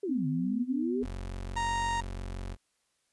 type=exponential two-way sweep; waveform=sine; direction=down then up; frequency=421.8 to 144.2 to 421.8 Hz; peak=-30 dBFS; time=0.03-1.03 s; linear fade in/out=5 ms; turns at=0.27 s
type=tone with pitch glide; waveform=sine; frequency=256.1 to 248.7 Hz; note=C4 to B3; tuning=-37 to +12 cents; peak=-30 dBFS; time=0.08-1.06 s; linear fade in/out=20 ms; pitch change=-51 cents; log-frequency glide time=0.25-0.88 s
type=tone; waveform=30% pulse; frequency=45.75 Hz; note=F#1; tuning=19 cents flat; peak=-33 dBFS; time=1.01-2.57 s; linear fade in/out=50 ms
type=harmonic tone; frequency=932.3 Hz; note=A#5; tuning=in tune; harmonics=1 / 2 / 3 / 4 / 5 / 6 / 7 / 8 / 9 / 10; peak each=-29 / -37 / -44 / -45 / -52 / -53 / -48 / -49 / -60 / -54 dBFS; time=1.56-2.01 s; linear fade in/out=10 ms
effects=white hiss -75 dBFS RMS until 3.12 s + resampled to 24000 Hz